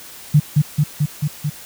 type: tone with echo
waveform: sine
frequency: 148.6 Hz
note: D3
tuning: 21 cents sharp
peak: -7 dBFS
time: 0.34-0.4 s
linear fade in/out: 10 ms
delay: 220 ms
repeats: 5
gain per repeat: -2 dB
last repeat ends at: 1.5 s
effects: white hiss -38 dBFS RMS until 1.65 s